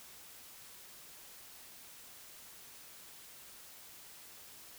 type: silence
effects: white hiss -54 dBFS RMS until 4.78 s